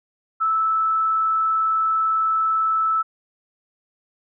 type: tone with vibrato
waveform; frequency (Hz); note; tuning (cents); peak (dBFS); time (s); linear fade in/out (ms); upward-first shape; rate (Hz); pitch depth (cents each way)
sine; 1311; E6; -10; -17; 0.4-3.03; 20; sine; 20; 13
effects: none